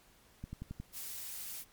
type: click train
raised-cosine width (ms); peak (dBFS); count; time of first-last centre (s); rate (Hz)
5; -29; 5; 0.44-0.8; 11.1
type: noise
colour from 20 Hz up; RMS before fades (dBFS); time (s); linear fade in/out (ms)
blue; -43; 0.92-1.65; 50
effects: pink hiss -64 dBFS RMS until 1.72 s + MP3 96 kbps